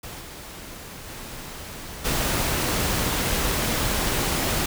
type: noise with level steps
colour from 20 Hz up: pink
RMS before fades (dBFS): -37 / -39 / -37 / -24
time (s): 0.03-4.66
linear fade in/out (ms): 5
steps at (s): 0.19 / 1.07 / 2.04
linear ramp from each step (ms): 20
effects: none